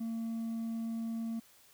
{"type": "tone with hard clipping", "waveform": "sine", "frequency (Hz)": 227.2, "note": "A#3", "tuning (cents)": -44, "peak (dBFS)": -35, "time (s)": [0, 1.4], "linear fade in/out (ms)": 10, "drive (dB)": 2, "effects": ["white hiss -62 dBFS RMS until 1.73 s"]}